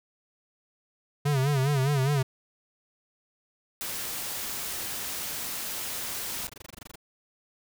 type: tone with vibrato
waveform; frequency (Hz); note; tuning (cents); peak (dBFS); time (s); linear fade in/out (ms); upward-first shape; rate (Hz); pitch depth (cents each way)
square; 138.59; C#3; 0; -23; 1.25-2.23; 10; sine; 4.9; 110
type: noise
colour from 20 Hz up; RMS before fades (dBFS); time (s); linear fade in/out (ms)
white; -34; 3.81-6.47; 0
type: noise bursts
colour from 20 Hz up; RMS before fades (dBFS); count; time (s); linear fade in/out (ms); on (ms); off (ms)
pink; -43; 14; 6.39-6.957; 5; 21; 21
effects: none